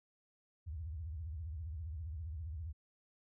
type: tone with vibrato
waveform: sine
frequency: 78.9 Hz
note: D#2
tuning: 25 cents sharp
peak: -40 dBFS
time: 0.66-2.73 s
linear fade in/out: 20 ms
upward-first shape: sine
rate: 15 Hz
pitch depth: 230 cents each way
effects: none